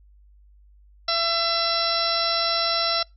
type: harmonic tone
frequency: 672 Hz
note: E5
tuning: 33 cents sharp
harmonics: 1 / 2 / 3 / 4 / 5 / 6 / 7 / 8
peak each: -28 / -27 / -34 / -35 / -34 / -26 / -32 / -26 dBFS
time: 1.08-3.03 s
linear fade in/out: 5 ms
effects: noise-tail reverb RT60 0.2 s tail -25 dB re dry + added 50 Hz sine -50 dBFS peak until 3.16 s